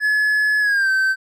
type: tone with pitch glide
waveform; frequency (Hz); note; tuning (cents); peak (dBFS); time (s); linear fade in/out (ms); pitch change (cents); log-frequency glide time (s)
triangle; 1706 to 1546.4; G#6 to G6; +46 to -24; -13; 0-1.16; 50; -170; 0.6-0.9
effects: none